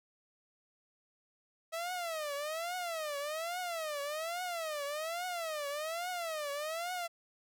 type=tone with vibrato; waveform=sawtooth; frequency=643 Hz; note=E5; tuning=43 cents flat; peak=-32 dBFS; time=1.72-7.08 s; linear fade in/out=20 ms; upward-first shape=triangle; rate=1.2 Hz; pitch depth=240 cents each way; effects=none